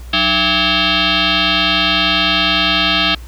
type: tone with frequency modulation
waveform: sine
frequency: 185 Hz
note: F#3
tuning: in tune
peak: -11 dBFS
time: 0.13-3.15 s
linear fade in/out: 5 ms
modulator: 490 Hz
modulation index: 7.9
effects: added 60 Hz sine -29 dBFS peak until 3.27 s + pink hiss -43 dBFS RMS until 3.27 s